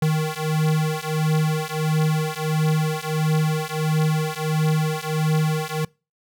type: beating tone pair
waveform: square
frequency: 155.1 / 156.6 Hz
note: D#3 / D#3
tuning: -5 / +11 cents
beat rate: 1.5 Hz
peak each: -23 dBFS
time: 0.02-5.85 s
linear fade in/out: 5 ms
effects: noise-tail reverb RT60 0.3 s tail -25 dB re dry